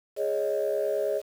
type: chord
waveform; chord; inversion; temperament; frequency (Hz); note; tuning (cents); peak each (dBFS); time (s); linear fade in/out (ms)
sine; Ab suspended fourth; none; just; 415.3 / 553.7 / 623; Ab4 / Db5 / Eb5; 0 / -2 / +2; -28 / -28 / -28; 0.16-1.22; 50
effects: tanh soft clip ceiling -18 dBFS + 8-bit